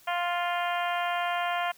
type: harmonic tone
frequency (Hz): 350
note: F4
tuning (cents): +4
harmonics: 2 / 3 / 4 / 5 / 6 / 7 / 8 / 9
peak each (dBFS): -29 / -33 / -35 / -37 / -39 / -40 / -41 / -42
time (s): 0.07-1.72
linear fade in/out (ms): 10
effects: white hiss -57 dBFS RMS until 1.77 s